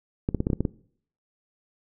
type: clicks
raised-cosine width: 3 ms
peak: -11 dBFS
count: 8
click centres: 0.289 / 0.347 / 0.404 / 0.469 / 0.502 / 0.532 / 0.606 / 0.652 s
effects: noise-tail reverb RT60 0.6 s tail -21 dB re dry